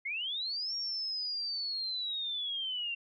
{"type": "linear two-way sweep", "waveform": "sine", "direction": "up then down", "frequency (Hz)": [2074, 5588, 2733], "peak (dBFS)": -33, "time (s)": [0.05, 2.95], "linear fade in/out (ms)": 10, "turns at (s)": 0.75, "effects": []}